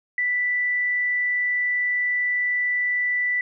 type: tone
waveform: sine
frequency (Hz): 1975.5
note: B6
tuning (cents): 0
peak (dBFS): -20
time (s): 0.18-3.41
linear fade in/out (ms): 2
effects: none